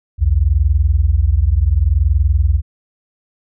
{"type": "tone pair together", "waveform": "sine", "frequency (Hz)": [61.74, 82.41], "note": ["B1", "E2"], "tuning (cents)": [0, 0], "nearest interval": "perfect fourth", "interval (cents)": 500, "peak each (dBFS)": -13, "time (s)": [0.18, 2.62], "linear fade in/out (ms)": 50, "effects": []}